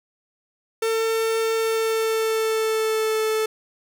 45% pulse tone with pitch glide, 449 to 437.2 Hz, A4 to A4, +35 to -11 cents, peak -20 dBFS, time 0.82-3.46 s, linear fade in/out 5 ms, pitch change -46 cents, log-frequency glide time 1.55-3.21 s, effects none

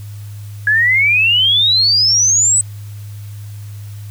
sine exponential sweep, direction up, 1661.2 to 8150 Hz, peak -9 dBFS, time 0.67-2.61 s, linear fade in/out 2 ms, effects added 103 Hz sine -27 dBFS peak until 4.1 s + white hiss -45 dBFS RMS until 4.1 s

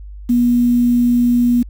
sine tone with quantisation, 241.6 Hz, B3, 38 cents flat, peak -10 dBFS, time 0.29-1.63 s, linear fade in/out 10 ms, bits 6, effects added 50 Hz sine -30 dBFS peak until 1.69 s

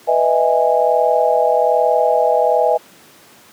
sine chord, E major seventh, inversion second, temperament just, 494.4 / 618.1 / 659.3 / 824.1 Hz, B4 / D#5 / E5 / G#5, +2 / -12 / 0 / -14 cents, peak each -17 dBFS, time 0.07-2.78 s, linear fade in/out 20 ms, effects pink hiss -45 dBFS RMS until 3.52 s + high-pass 200 Hz 12 dB/octave

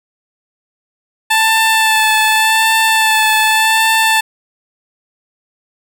15% pulse tone with vibrato, 880 Hz, A5, in tune, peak -3 dBFS, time 1.3-4.21 s, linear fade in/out 10 ms, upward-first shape sine, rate 0.86 Hz, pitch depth 18 cents each way, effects none

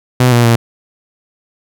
sawtooth tone with pitch steps, 125.7 / 119.6 / 116.6 Hz, B2 / A#2 / A#2, +31 / +45 / +1 cents, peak -3 dBFS, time 0.2-0.56 s, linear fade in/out 5 ms, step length 120 ms, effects none

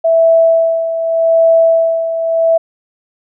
sine tone with tremolo, 658 Hz, E5, 3 cents flat, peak -5 dBFS, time 0.04-2.58 s, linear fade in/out 10 ms, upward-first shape sine, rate 0.84 Hz, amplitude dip 65%, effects none

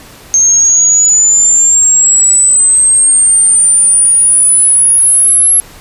sine exponential sweep, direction up, 6380 to 11175 Hz, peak -4 dBFS, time 0.34-5.6 s, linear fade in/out 0 ms, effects pink hiss -35 dBFS RMS until 5.8 s + resampled to 32000 Hz

